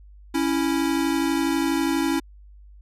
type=tone pair together; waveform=square; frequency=277.4 / 329.6 Hz; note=C#4 / E4; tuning=+1 / 0 cents; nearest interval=minor third; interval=299 cents; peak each=-24 dBFS; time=0.34-2.2 s; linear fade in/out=10 ms; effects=added 50 Hz sine -44 dBFS peak until 2.81 s + resampled to 32000 Hz